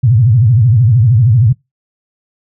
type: tone with vibrato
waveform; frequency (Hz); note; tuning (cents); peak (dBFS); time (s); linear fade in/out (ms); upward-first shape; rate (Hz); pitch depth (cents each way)
sine; 116.54; A#2; 0; -5; 0.03-1.53; 10; sine; 13; 240
effects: noise-tail reverb RT60 0.2 s tail -24 dB re dry